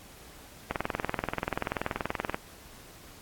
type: click train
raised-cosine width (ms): 0.5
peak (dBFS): -13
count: 35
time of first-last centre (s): 0.71-2.345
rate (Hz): 20.8
effects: pink hiss -51 dBFS RMS until 3.21 s + AAC 64 kbps